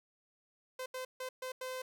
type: tone bursts at uneven times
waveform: sawtooth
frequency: 514 Hz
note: C5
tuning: 31 cents flat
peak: -35 dBFS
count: 5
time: 0.79-0.86 / 0.94-1.05 / 1.2-1.29 / 1.42-1.52 / 1.61-1.82 s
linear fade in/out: 5 ms
effects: none